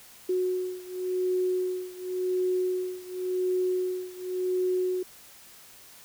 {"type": "beating tone pair", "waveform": "sine", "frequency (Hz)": [366.6, 367.51], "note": ["F#4", "F#4"], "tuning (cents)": [-16, -12], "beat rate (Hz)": 0.91, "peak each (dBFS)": [-28, -30], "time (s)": [0.29, 5.03], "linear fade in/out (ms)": 5, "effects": ["white hiss -51 dBFS RMS until 6.04 s"]}